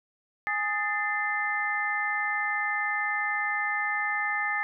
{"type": "harmonic tone with a mistuned harmonic", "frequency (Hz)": 415.3, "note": "G#4", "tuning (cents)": 0, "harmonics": [2, 3, 4, 5], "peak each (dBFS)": [-33, -34, -29, -31], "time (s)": [0.47, 4.63], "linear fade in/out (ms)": 0, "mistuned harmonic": 4, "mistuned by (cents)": 110, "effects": []}